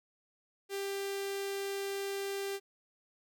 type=tone with notch filter; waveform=sawtooth; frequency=395.2 Hz; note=G4; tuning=14 cents sharp; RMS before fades=-37 dBFS; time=0.69-2.6 s; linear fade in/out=50 ms; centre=1000 Hz; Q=1.2; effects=none